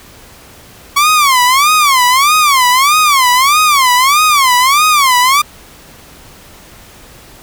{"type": "tone with vibrato", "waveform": "sawtooth", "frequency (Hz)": 1108.7, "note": "C#6", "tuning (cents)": 0, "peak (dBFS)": -3, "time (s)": [0.96, 5.42], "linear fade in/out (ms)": 10, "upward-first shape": "sine", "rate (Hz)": 1.6, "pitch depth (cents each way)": 210, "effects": ["pink hiss -38 dBFS RMS until 7.42 s"]}